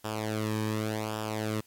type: tone with flanger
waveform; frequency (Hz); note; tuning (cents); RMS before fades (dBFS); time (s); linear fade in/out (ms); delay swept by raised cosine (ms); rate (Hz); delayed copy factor
sawtooth; 108.4; A2; -25; -32; 0.04-1.61; 10; 0.47 to 1.47; 0.88; -0.75
effects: white hiss -63 dBFS RMS until 1.66 s + AAC 64 kbps